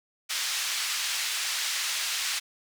white band-pass noise, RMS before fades -30 dBFS, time 0.29-2.4 s, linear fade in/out 20 ms, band 1600 to 6000 Hz, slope 12 dB/octave, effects none

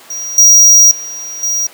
square tone with level steps, 5740 Hz, F8, 47 cents sharp, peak -20 / -3 / -23 / -13 dBFS, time 0.1-1.67 s, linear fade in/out 5 ms, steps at 0.38 / 0.91 / 1.43 s, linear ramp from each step 2 ms, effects pink hiss -38 dBFS RMS until 1.73 s + high-pass 400 Hz 12 dB/octave

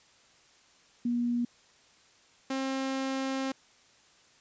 sine / sawtooth tone pair in turn, 240 / 266.9 Hz, B3 / C4, -49 / +35 cents, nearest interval major second, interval 184 cents, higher second, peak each -26 dBFS, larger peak neither, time 1.05-1.45 / 2.5-3.52 s, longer second, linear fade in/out 5 ms, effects white hiss -61 dBFS RMS until 4.4 s + resampled to 16000 Hz

